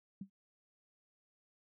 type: tone with exponential decay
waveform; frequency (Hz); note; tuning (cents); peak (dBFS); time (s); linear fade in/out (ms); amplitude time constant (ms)
sine; 194.6; G3; -12; -38; 0.21-0.3; 5; 18
effects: none